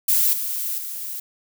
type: noise with level steps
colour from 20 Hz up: violet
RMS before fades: -18 / -26 / -31 dBFS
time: 0.08-1.2 s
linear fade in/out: 5 ms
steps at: 0.33 / 0.78 s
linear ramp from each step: 2 ms
effects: none